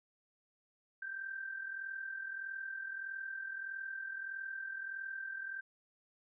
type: tone with amplitude modulation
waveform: sine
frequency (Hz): 1568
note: G6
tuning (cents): 0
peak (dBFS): -37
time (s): 1.02-5.61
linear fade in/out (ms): 5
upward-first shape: sine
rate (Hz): 41.6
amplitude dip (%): 60
effects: none